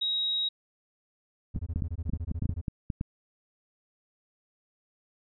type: tone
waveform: sine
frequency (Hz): 3805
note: A#7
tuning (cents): +35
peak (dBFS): -26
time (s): 0.01-0.49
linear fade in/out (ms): 10
type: tone bursts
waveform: triangle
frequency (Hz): 82.5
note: E2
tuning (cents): +2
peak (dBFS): -28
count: 15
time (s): 1.54-2.614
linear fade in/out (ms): 10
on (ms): 52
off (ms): 21
type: clicks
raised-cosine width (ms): 5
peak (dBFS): -18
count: 12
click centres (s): 1.562 / 1.761 / 1.822 / 2.095 / 2.136 / 2.314 / 2.423 / 2.456 / 2.494 / 2.682 / 2.902 / 3.011
effects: none